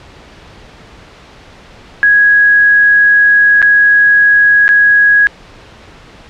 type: tone with dropouts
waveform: sine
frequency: 1661.2 Hz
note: G#6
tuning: in tune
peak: -4 dBFS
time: 2.03-5.27 s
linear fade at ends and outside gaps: 0 ms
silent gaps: 3.618-3.626 / 4.68-4.69 s
effects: pink hiss -37 dBFS RMS until 6.29 s + low-pass 4000 Hz 12 dB/octave